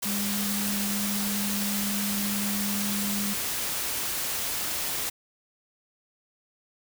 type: tone in noise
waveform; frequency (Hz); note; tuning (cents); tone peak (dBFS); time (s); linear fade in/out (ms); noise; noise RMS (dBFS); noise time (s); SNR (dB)
sine; 203.2; G#3; -38; -29; 0.05-3.34; 10; white; -30; 0.02-5.1; -2
effects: none